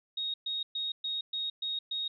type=tone bursts; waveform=sine; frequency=3748 Hz; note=A#7; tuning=9 cents sharp; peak=-31 dBFS; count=7; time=0.17-2.08 s; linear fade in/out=5 ms; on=170 ms; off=120 ms; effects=none